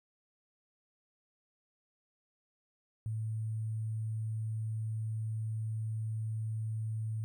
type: tone with sample-and-hold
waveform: sine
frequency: 110 Hz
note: A2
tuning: in tune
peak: -33 dBFS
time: 3.06-7.24 s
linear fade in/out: 0 ms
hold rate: 8820 Hz
effects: none